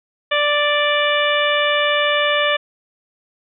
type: harmonic tone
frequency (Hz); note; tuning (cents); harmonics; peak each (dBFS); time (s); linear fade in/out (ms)
587.3; D5; 0; 1 / 2 / 3 / 4 / 5 / 6; -19 / -22 / -21 / -23 / -23 / -25; 0.31-2.57; 10
effects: none